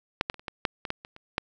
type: clicks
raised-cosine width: 0.3 ms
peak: -7 / -11 / -29 / -30 / -17 / -7 / -18 / -12 / -25 / -30 / -9 dBFS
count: 11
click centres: 0.211 / 0.299 / 0.343 / 0.395 / 0.482 / 0.652 / 0.852 / 0.904 / 1.049 / 1.164 / 1.381 s
effects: none